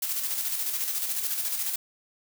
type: noise with tremolo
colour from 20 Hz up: blue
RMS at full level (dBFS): -28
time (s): 0.02-1.76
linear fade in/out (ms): 5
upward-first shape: square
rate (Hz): 14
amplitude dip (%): 40
effects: none